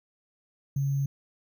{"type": "tone with sample-and-hold", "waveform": "sine", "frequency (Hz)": 138.59, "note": "C#3", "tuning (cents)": 0, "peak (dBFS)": -24, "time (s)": [0.76, 1.06], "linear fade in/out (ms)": 5, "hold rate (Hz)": 6300, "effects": []}